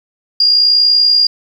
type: tone with amplitude modulation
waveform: sine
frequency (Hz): 4820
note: D8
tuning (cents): +44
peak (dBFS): -5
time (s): 0.4-1.27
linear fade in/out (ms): 5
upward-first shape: sine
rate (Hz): 60.4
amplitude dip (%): 45
effects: 7-bit